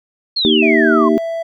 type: exponential sweep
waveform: sine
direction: down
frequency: 4378 to 1020 Hz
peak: -14 dBFS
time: 0.36-1.09 s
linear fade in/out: 10 ms
type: harmonic tone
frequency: 77.78 Hz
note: D#2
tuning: in tune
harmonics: 3 / 4 / 5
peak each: -15 / -15 / -15 dBFS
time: 0.45-1.18 s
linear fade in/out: 0 ms
type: tone with pitch glide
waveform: triangle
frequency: 654 to 662.4 Hz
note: E5 to E5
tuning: -14 to +8 cents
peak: -17 dBFS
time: 0.62-1.43 s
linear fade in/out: 10 ms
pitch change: +22 cents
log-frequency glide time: 0.95-1.16 s
effects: none